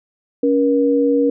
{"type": "tone pair together", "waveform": "sine", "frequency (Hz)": [280, 476.6], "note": ["C#4", "A#4"], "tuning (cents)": [18, 38], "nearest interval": "major sixth", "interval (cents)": 920, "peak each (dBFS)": -15, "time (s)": [0.43, 1.3], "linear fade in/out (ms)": 5, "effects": []}